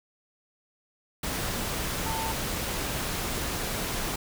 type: tone in noise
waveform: sine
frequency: 894 Hz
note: A5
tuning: 27 cents sharp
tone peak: -32 dBFS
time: 2.06-2.32 s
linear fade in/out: 5 ms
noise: pink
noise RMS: -31 dBFS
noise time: 1.23-4.16 s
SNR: -4 dB
effects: none